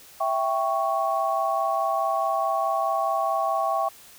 sine chord, C# diminished, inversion first, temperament equal, 659.3 / 784 / 1108.7 Hz, E5 / G5 / C#6, 0 / 0 / 0 cents, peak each -26 dBFS, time 0.2-3.89 s, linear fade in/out 10 ms, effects white hiss -49 dBFS RMS until 4.18 s

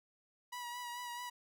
sawtooth tone with vibrato, 970 Hz, B5, 31 cents flat, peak -38 dBFS, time 0.52-1.3 s, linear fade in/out 10 ms, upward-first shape sine, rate 4.6 Hz, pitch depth 27 cents each way, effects none

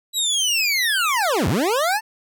25% pulse linear two-way sweep, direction down then up, 3951 to 74 to 909 Hz, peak -14 dBFS, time 0.13-2.01 s, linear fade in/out 50 ms, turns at 1.48 s, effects none

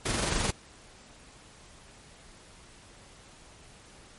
pink noise with amplitude modulation, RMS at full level -27 dBFS, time 0.05-0.51 s, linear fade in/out 10 ms, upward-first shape sine, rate 23 Hz, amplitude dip 40%, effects pink hiss -53 dBFS RMS until 4.18 s + MP3 48 kbps

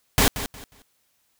pink noise with echo, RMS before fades -17 dBFS, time 0.18-0.28 s, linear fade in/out 0 ms, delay 180 ms, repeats 3, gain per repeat -12 dB, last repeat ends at 0.82 s, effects white hiss -68 dBFS RMS until 1.39 s

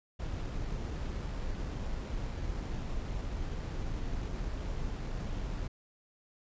brown noise with sample-and-hold, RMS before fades -36 dBFS, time 0.19-5.68 s, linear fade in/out 10 ms, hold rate 6300 Hz, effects resampled to 16000 Hz

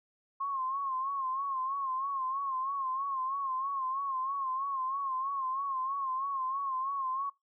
sine tone with vibrato, 1075 Hz, C6, 47 cents sharp, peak -31 dBFS, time 0.4-7.3 s, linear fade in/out 10 ms, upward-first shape sine, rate 3.1 Hz, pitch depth 74 cents each way, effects noise-tail reverb RT60 0.2 s tail -20 dB re dry

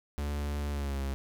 45% pulse tone with pitch glide, 72.5 to 68.43 Hz, D2 to C#2, -22 to -22 cents, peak -31 dBFS, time 0.18-1.14 s, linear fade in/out 0 ms, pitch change -100 cents, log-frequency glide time 0.69-1 s, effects none

